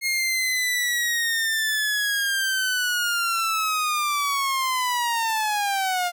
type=linear sweep; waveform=sawtooth; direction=down; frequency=2150 to 698.5 Hz; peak=-18 dBFS; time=0.01-6.12 s; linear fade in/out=50 ms; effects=none